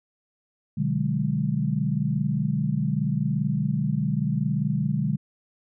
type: chord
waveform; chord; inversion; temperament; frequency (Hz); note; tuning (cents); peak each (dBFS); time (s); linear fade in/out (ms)
sine; G# half-diminished seventh; first; just; 124.59 / 149.51 / 186.89 / 207.7; B2 / D3 / F#3 / G#3; +16 / +31 / +18 / 0; -29 / -25 / -29 / -28; 0.77-5.17; 10
effects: none